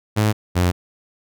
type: tone pair in turn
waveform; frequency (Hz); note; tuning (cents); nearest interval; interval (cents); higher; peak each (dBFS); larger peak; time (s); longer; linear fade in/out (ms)
sawtooth; 106.5 / 89.26; G#2 / F2; +44 / +38; minor third; 306; first; -11; neither; 0.16-0.33 / 0.55-0.72; neither; 20
effects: none